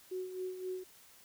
sine tone with tremolo, 370 Hz, F#4, in tune, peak -35 dBFS, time 0.11-0.84 s, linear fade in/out 10 ms, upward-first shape sine, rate 3.8 Hz, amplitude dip 60%, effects white hiss -60 dBFS RMS until 1.24 s

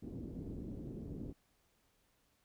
white low-pass noise, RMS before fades -45 dBFS, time 0.02-1.33 s, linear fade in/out 10 ms, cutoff 330 Hz, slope 24 dB/octave, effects pink hiss -75 dBFS RMS until 2.44 s

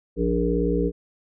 harmonic tone, 58.6 Hz, A#1, 10 cents sharp, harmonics 1 / 3 / 5 / 7 / 8, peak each -26 / -26 / -26 / -26 / -26 dBFS, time 0.16-0.92 s, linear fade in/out 50 ms, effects none

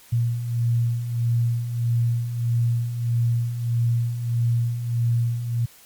sine beating tone pair, 116.8 / 118.4 Hz, A#2 / A#2, +4 / +27 cents, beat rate 1.6 Hz, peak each -27 / -20 dBFS, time 0.12-5.66 s, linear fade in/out 10 ms, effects white hiss -50 dBFS RMS until 5.85 s + MP3 96 kbps

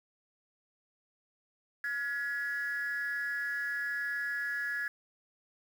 sine tone with amplitude modulation, 1684 Hz, G#6, 24 cents sharp, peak -27 dBFS, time 1.84-4.88 s, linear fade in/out 2 ms, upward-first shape sine, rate 259 Hz, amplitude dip 85%, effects tanh soft clip ceiling -25 dBFS + 9-bit

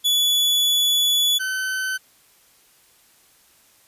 40% pulse tone pair in turn, 3424 / 1525.2 Hz, A7 / G6, -48 / -48 cents, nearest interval octave + major second, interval 1400 cents, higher first, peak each -15 / -22 dBFS, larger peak first, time 0.04-1.39 / 1.39-1.98 s, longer first, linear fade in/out 20 ms, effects white hiss -56 dBFS RMS until 3.87 s + resampled to 32000 Hz

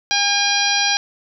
harmonic tone, 809 Hz, G#5, 46 cents flat, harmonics 1 / 2 / 3 / 4 / 5 / 6 / 7, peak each -23 / -23 / -23 / -23 / -23 / -23 / -23 dBFS, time 0.11-0.97 s, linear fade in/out 0 ms, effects none

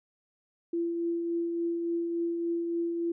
sine tone with tremolo, 338.9 Hz, E4, 48 cents sharp, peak -26 dBFS, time 0.73-3.12 s, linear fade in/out 5 ms, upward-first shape triangle, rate 3.5 Hz, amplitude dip 35%, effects none

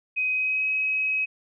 sine tone with pitch glide, 2517 to 2546 Hz, D#7 to D#7, +19 to +39 cents, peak -22 dBFS, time 0.16-1.26 s, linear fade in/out 20 ms, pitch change +20 cents, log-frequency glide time 0.32-0.66 s, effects none

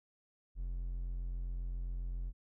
triangle tone, 43.74 Hz, F1, 3 cents sharp, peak -34 dBFS, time 0.55-2.33 s, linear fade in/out 50 ms, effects none

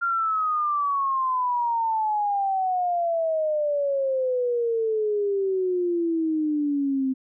sine exponential sweep, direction down, 1396.9 to 260 Hz, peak -21 dBFS, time 0.01-7.14 s, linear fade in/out 20 ms, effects none

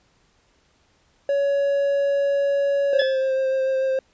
triangle tone, 561 Hz, C#5, 21 cents sharp, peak -16 dBFS, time 1.29-3.02 s, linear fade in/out 2 ms
triangle tone with vibrato, 529 Hz, C5, 19 cents sharp, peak -17 dBFS, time 2.93-3.99 s, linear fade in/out 2 ms, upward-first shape triangle, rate 6.8 Hz, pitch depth 14 cents each way
25% pulse tone with exponential decay, 1715 Hz, A6, 45 cents flat, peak -17 dBFS, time 2.99-3.35 s, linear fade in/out 5 ms, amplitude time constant 78 ms
effects pink hiss -62 dBFS RMS until 4.13 s + resampled to 16000 Hz

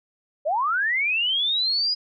sine linear sweep, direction up, 554.4 to 4978 Hz, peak -20 dBFS, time 0.45-1.95 s, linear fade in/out 20 ms, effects none

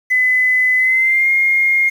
triangle tone with pitch glide, 2014 to 2133 Hz, B6 to C7, +33 to +33 cents, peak -7 dBFS, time 0.1-1.9 s, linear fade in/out 20 ms, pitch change +100 cents, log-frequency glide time 0.77-1.3 s, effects tanh soft clip ceiling -9 dBFS + 7-bit

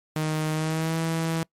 sawtooth tone with pitch glide, 155.56 to 163.29 Hz, D#3 to E3, 0 to -16 cents, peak -20 dBFS, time 0.16-1.43 s, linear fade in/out 2 ms, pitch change +84 cents, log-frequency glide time 0.53-0.97 s, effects noise-tail reverb RT60 0.1 s tail -23 dB re dry + MP3 64 kbps

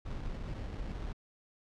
brown noise with sample-and-hold, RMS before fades -39 dBFS, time 0.05-1.13 s, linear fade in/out 10 ms, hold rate 2450 Hz, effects low-pass 5000 Hz 12 dB/octave

